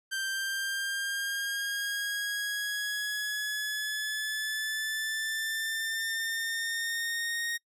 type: exponential sweep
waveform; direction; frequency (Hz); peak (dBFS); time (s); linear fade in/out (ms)
sawtooth; up; 1568 to 1864.7; -27; 0.11-7.58; 20
effects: noise-tail reverb RT60 0.1 s tail -25 dB re dry + resampled to 32000 Hz